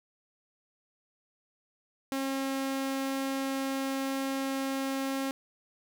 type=tone; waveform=sawtooth; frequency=269.9 Hz; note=C#4; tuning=46 cents flat; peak=-26 dBFS; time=2.12-5.31 s; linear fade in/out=0 ms; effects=none